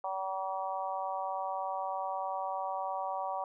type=harmonic tone; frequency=190.7 Hz; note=G3; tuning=47 cents flat; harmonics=3 / 4 / 5 / 6; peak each=-40 / -36 / -38 / -41 dBFS; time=0.04-3.44 s; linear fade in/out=2 ms; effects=none